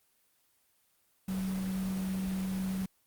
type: tone in noise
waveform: sine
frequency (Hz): 189.1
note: F#3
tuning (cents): +38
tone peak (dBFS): -31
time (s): 1.28-2.86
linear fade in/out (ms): 5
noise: pink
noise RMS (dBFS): -44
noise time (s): 1.28-2.86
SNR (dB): +10
effects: white hiss -71 dBFS RMS until 3.06 s + Opus 24 kbps